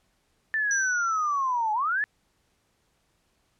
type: linear two-way sweep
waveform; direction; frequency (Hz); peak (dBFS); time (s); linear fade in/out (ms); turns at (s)
sine; down then up; 1779 to 835 to 1779; -23; 0.54-2.04; 0; 1.73
type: tone with exponential decay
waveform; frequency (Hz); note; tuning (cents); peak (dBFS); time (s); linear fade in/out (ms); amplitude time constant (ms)
sine; 5920; F#8; 0; -25; 0.71-1.73; 1; 220
effects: pink hiss -70 dBFS RMS until 3.59 s + low-pass 11000 Hz 12 dB/octave